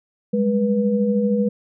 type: tone cluster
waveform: sine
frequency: 193.9 / 206.9 / 487.2 Hz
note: G3 / G#3 / B4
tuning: -19 / -6 / -24 cents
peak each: -27 / -18 / -21 dBFS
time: 0.33-1.49 s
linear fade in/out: 10 ms
effects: none